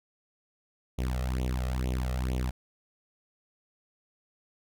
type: tone with flanger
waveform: sawtooth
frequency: 63.2 Hz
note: B1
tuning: 41 cents sharp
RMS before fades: -30 dBFS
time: 0.98-2.51 s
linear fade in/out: 10 ms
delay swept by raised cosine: 0.3 to 1.6 ms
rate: 2.2 Hz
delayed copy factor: +0.9
effects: none